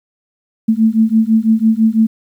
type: beating tone pair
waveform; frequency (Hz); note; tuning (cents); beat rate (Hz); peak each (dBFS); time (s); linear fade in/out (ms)
sine; 219 / 225; A3 / A3; -8 / +39; 6; -12; 0.68-2.07; 10
effects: 8-bit